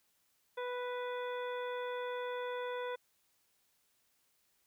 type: harmonic tone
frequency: 493.9 Hz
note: B4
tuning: in tune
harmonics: 1 / 2 / 3 / 4 / 5 / 7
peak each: -38 / -43 / -47 / -51 / -55 / -53 dBFS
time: 0.57-2.96 s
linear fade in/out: 10 ms
effects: white hiss -75 dBFS RMS until 4.66 s